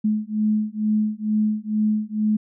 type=beating tone pair; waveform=sine; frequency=212.7 / 214.9 Hz; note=G#3 / A3; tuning=+42 / -41 cents; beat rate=2.2 Hz; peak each=-22 dBFS; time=0.04-2.37 s; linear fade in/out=10 ms; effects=none